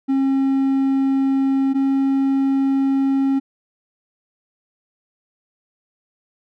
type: tone pair in turn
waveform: triangle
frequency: 270 / 271.3 Hz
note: C#4 / C#4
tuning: -45 / -37 cents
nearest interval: unison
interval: 8 cents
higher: second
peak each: -13 dBFS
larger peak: neither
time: 0.08-1.74 / 1.74-3.4 s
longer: neither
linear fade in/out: 20 ms
effects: none